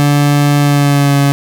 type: tone with pitch glide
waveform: 30% pulse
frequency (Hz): 144.6 to 140.81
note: D3 to C#3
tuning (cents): -27 to +27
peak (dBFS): -5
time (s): 0-1.32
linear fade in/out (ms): 0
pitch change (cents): -46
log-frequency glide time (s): 0.59-1.17
effects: none